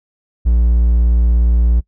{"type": "tone", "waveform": "triangle", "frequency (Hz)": 58.5, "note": "A#1", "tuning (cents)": 7, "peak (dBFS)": -7, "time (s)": [0.45, 1.81], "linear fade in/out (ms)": 20, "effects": ["noise-tail reverb RT60 0.1 s tail -23 dB re dry"]}